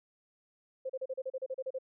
sine tone bursts, 523.3 Hz, C5, in tune, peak -33 dBFS, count 12, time 0.85-1.787 s, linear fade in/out 10 ms, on 46 ms, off 35 ms, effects none

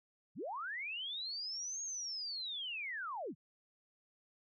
sine linear two-way sweep, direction up then down, 105.6 to 6610 to 105.6 Hz, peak -39 dBFS, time 0.35-3.35 s, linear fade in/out 50 ms, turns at 1.82 s, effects none

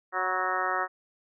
harmonic tone with a mistuned harmonic, 184.6 Hz, F#3, 4 cents flat, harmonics 2 / 3 / 4 / 5 / 6 / 7 / 8 / 9 / 10, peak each -38 / -37 / -33 / -36 / -33 / -31 / -36 / -38 / -34 dBFS, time 0.12-0.88 s, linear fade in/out 50 ms, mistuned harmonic 5, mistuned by +47 cents, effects none

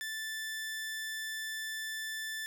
sawtooth tone, 1760 Hz, A6, in tune, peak -33 dBFS, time 0.01-2.46 s, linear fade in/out 0 ms, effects none

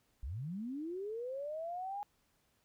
sine linear sweep, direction up, 52 to 830.6 Hz, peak -38 dBFS, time 0.23-2.03 s, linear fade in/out 0 ms, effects pink hiss -75 dBFS RMS until 2.64 s

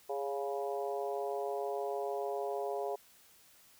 harmonic tone with a mistuned harmonic, 140 Hz, C#3, 18 cents sharp, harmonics 3 / 4 / 5 / 6 / 7, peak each -37 / -40 / -39 / -45 / -47 dBFS, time 0.09-2.96 s, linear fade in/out 10 ms, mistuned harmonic 3, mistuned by -27 cents, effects white hiss -62 dBFS RMS until 3.79 s

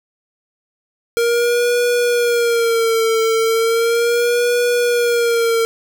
square tone with vibrato, 466.2 Hz, A#4, in tune, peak -14 dBFS, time 1.17-5.65 s, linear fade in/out 0 ms, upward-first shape sine, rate 0.36 Hz, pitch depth 65 cents each way, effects none

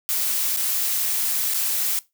blue noise with dropouts, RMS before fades -23 dBFS, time 0.09-1.99 s, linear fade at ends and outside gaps 0 ms, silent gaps 0.563-0.572 / 1.538-1.544 s, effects noise-tail reverb RT60 0.2 s tail -19 dB re dry

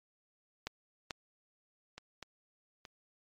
clicks, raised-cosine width 0.2 ms, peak -19 / -19 / -28 / -26 / -30 dBFS, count 5, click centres 0.67 / 1.108 / 1.98 / 2.227 / 2.852 s, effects MP3 64 kbps

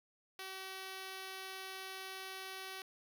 5% pulse tone, 380.6 Hz, F#4, 49 cents sharp, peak -33 dBFS, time 0.39-2.82 s, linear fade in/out 2 ms, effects none

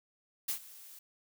blue noise with ADSR envelope, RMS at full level -32 dBFS, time 0.48-0.99 s, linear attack 10 ms, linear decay 96 ms, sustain -20 dB, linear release 4 ms, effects none

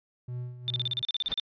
triangle tone with tremolo, 123.47 Hz, B2, in tune, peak -30 dBFS, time 0.28-1.02 s, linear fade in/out 5 ms, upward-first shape sine, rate 2.5 Hz, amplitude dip 70%
sine tone bursts, 3576 Hz, A7, 27 cents sharp, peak -26 dBFS, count 13, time 0.68-1.398 s, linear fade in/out 0 ms, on 22 ms, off 36 ms
pink noise with exponential growth, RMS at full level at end -32 dBFS, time 1.23-1.33 s, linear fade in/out 5 ms, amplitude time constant 21 ms
effects resampled to 11025 Hz

